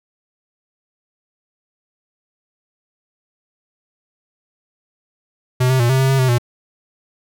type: tone with pitch steps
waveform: square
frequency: 127 / 130.7 / 119.2 / 132 / 133.2 / 134.6 / 129.4 / 120.5 Hz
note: B2 / C3 / A#2 / C3 / C3 / C3 / C3 / B2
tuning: +49 / -1 / +39 / +16 / +31 / +49 / -19 / -42 cents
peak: -13 dBFS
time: 5.6-6.384 s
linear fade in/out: 10 ms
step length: 98 ms
effects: none